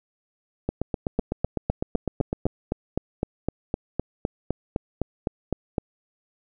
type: two click trains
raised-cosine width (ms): 2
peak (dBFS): -11 / -10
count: 15 / 19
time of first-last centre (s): 0.69-2.455 / 1.19-5.782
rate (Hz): 7.93 / 3.92
effects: none